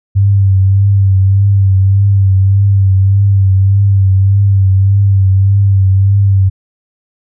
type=tone with vibrato; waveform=sine; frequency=97.7 Hz; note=G2; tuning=5 cents flat; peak=-5 dBFS; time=0.15-6.5 s; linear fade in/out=20 ms; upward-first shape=triangle; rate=1.7 Hz; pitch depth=48 cents each way; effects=none

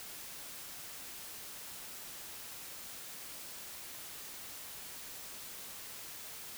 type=silence; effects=white hiss -47 dBFS RMS until 6.57 s

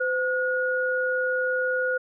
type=tone pair together; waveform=sine; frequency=511 / 1445.3 Hz; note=C5 / F#6; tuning=-41 / -41 cents; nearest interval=octave + tritone; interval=1800 cents; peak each=-25 dBFS; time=0-1.98 s; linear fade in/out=10 ms; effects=none

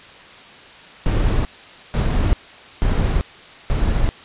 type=noise bursts; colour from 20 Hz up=brown; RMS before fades=-17 dBFS; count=4; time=1.06-4.09 s; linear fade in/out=0 ms; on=390 ms; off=490 ms; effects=white hiss -41 dBFS RMS until 4.24 s + resampled to 8000 Hz

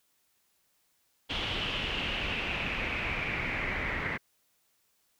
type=noise with low-pass filter sweep; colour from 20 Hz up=pink; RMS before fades=-33 dBFS; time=1.29-4.18 s; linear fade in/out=20 ms; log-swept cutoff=3200 to 2000 Hz; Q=5.4; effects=white hiss -72 dBFS RMS until 5.19 s

